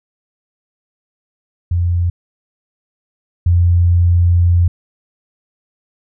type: tone pair in turn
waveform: sine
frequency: 87.1 / 87.1 Hz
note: F2 / F2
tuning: -4 / -4 cents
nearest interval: unison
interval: 0 cents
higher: neither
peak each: -12 / -8 dBFS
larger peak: second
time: 1.71-2.1 / 3.46-4.68 s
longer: second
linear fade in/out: 5 ms
effects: none